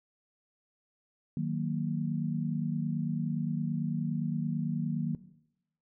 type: chord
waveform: sine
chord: D# minor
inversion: none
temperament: equal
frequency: 155.56 / 185 / 233.1 Hz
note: D#3 / F#3 / A#3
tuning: 0 / 0 / 0 cents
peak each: -32 / -34 / -34 dBFS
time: 1.37-5.15 s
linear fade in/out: 2 ms
effects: noise-tail reverb RT60 0.8 s tail -17 dB re dry